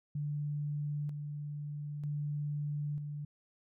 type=tone with tremolo; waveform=sine; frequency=147 Hz; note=D3; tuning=2 cents sharp; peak=-33 dBFS; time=0.15-3.25 s; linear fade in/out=5 ms; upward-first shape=square; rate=0.53 Hz; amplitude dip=40%; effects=none